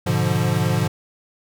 square chord, G# diminished seventh, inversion none, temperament equal, 103.83 / 123.47 / 146.83 / 174.61 Hz, G#2 / B2 / D3 / F3, 0 / 0 / 0 / 0 cents, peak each -24 dBFS, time 0.06-0.88 s, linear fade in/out 10 ms, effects none

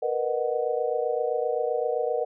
sine chord, B major seventh, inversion third, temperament equal with one note detuned, 466.2 / 493.9 / 612.3 / 740 Hz, A#4 / B4 / D#5 / F#5, 0 / 0 / -28 / 0 cents, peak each -28 / -28 / -30 / -32 dBFS, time 0.02-2.25 s, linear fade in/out 10 ms, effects none

